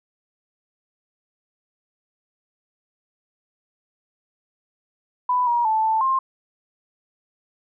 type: tone with pitch steps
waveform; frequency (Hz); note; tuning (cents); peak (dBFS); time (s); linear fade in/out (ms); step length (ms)
sine; 994 / 952 / 876 / 882 / 1059; B5 / A#5 / A5 / A5 / C6; +11 / +36 / -8 / +4 / +21; -17; 5.29-6.19; 5; 180
effects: none